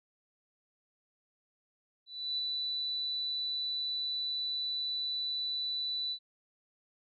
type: tone with ADSR envelope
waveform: sine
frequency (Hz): 3974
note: B7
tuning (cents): +10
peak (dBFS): -30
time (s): 2.06-6.19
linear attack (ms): 320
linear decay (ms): 15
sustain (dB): -2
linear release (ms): 75
effects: none